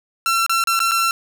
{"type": "tone with dropouts", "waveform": "sawtooth", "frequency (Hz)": 1352, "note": "E6", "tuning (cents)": 43, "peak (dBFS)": -12, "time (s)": [0.26, 1.11], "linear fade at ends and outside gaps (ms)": 1, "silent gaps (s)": [[0.464, 0.495], [0.639, 0.672], [0.792, 0.802], [0.912, 0.917]], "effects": []}